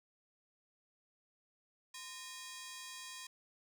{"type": "ring-modulated tone", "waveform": "10% pulse", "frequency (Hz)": 1436, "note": "F6", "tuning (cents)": 48, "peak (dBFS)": -35, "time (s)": [1.94, 3.27], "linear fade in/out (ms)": 5, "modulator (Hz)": 405, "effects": []}